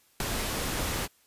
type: noise with ADSR envelope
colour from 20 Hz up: pink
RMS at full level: -25 dBFS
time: 0.2-1.08 s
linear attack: 3 ms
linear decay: 3 ms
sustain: -6 dB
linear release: 37 ms
effects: white hiss -64 dBFS RMS until 1.26 s + resampled to 32000 Hz